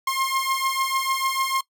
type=beating tone pair; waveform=sawtooth; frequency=1063 / 1069.7 Hz; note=C6 / C6; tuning=+27 / +38 cents; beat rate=6.7 Hz; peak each=-21 dBFS; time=0.07-1.61 s; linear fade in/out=5 ms; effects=noise-tail reverb RT60 0.1 s tail -21 dB re dry